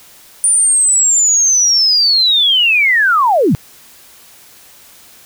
sine linear sweep, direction down, 9397 to 109.2 Hz, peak -8 dBFS, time 0.44-3.55 s, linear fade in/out 0 ms, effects white hiss -42 dBFS RMS until 5.25 s

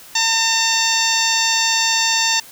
harmonic tone with a mistuned harmonic, 905 Hz, A5, 48 cents sharp, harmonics 1 / 2 / 3 / 4 / 5 / 6 / 7 / 8, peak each -23 / -23 / -23 / -23 / -23 / -23 / -23 / -23 dBFS, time 0.15-2.4 s, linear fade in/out 5 ms, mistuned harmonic 7, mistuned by -59 cents, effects white hiss -41 dBFS RMS until 2.51 s

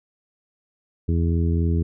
harmonic tone, 83.7 Hz, E2, 27 cents sharp, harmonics 1 / 2 / 3 / 4 / 5, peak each -19 / -25 / -29 / -31 / -33 dBFS, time 1.08-1.83 s, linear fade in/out 10 ms, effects none

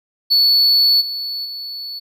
triangle tone with level steps, 4435 Hz, C#8, in tune, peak -9 / -21 / -25 dBFS, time 0.3-2 s, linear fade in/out 20 ms, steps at 1 / 1.44 s, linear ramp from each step 20 ms, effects none

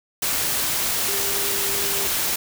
sine tone in noise, 397.9 Hz, G4, 26 cents sharp, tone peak -32 dBFS, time 1.08-2.07 s, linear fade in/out 5 ms, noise white, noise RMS -23 dBFS, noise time 0.22-2.36 s, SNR -12 dB, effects none

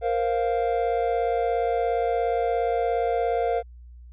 triangle chord, Bb suspended second, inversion none, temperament equal, 466.2 / 523.3 / 698.5 Hz, Bb4 / C5 / F5, 0 / 0 / 0 cents, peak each -23 / -27 / -23 dBFS, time 0.01-3.63 s, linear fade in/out 50 ms, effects added 60 Hz sine -42 dBFS peak until 4.12 s + resampled to 8000 Hz

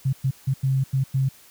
sine tone bursts at uneven times, 133.7 Hz, C3, 38 cents sharp, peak -18 dBFS, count 6, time 0.05-0.13 / 0.24-0.31 / 0.47-0.54 / 0.63-0.84 / 0.93-1.04 / 1.14-1.29 s, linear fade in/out 10 ms, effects white hiss -51 dBFS RMS until 1.5 s

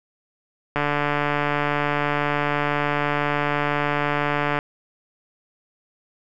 click train, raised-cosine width 0.5 ms, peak -7 dBFS, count 560, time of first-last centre 0.76-4.589 s, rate 146 Hz, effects none

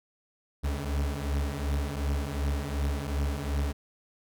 40% pulse beating tone pair, 69.3 / 72 Hz, C#2 / D2, 0 / -34 cents, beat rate 2.7 Hz, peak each -31 / -29 dBFS, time 0.63-3.73 s, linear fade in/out 20 ms, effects none

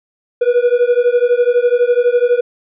triangle beating tone pair, 480 / 492 Hz, B4 / B4, -49 / -7 cents, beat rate 12 Hz, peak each -11 / -11 dBFS, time 0.41-2.41 s, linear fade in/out 10 ms, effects resampled to 8000 Hz

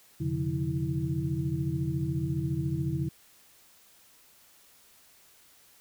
sine tone cluster, 85.7 / 130.4 / 144.6 / 177.9 / 326.3 Hz, F2 / C3 / D3 / F3 / E4, -32 / -5 / -27 / +32 / -18 cents, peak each -38 / -34 / -30 / -37 / -35 dBFS, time 0.2-3.09 s, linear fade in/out 10 ms, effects white hiss -59 dBFS RMS until 5.8 s

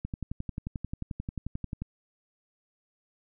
click train, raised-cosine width 5 ms, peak -21 dBFS, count 21, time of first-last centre 0.05-1.82 s, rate 11.3 Hz, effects none

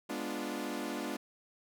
sawtooth chord, G# diminished seventh, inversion none, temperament equal, 207.7 / 246.9 / 293.7 / 349.2 Hz, G#3 / B3 / D4 / F4, 0 / 0 / 0 / 0 cents, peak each -39 / -37 / -36 / -38 dBFS, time 0.09-1.17 s, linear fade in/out 10 ms, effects none

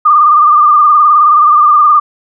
sine tone with vibrato, 1200 Hz, D6, 37 cents sharp, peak -3 dBFS, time 0.05-2 s, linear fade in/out 10 ms, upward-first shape sine, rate 19 Hz, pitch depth 52 cents each way, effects none

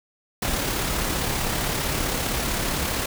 pink noise with amplitude modulation, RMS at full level -24 dBFS, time 0.42-3.06 s, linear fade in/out 5 ms, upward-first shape sine, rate 35.4 Hz, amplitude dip 30%, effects none

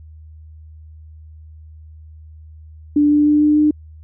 sine tone with pitch steps, 293.7 / 295.6 / 297.5 / 299.4 / 301.3 Hz, D4 / D4 / D4 / D4 / D4, 0 / +11 / +22 / +33 / +44 cents, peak -10 dBFS, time 2.96-3.71 s, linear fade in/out 5 ms, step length 150 ms, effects added 78 Hz sine -37 dBFS peak until 4.03 s

